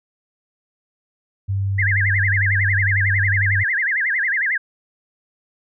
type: tone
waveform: sine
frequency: 98 Hz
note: G2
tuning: in tune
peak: -18 dBFS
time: 1.48-3.64 s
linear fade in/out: 20 ms
type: tone with vibrato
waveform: sine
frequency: 1832 Hz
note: A#6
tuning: 31 cents flat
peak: -17 dBFS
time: 1.78-4.58 s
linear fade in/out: 10 ms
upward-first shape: sine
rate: 11 Hz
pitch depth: 250 cents each way
effects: none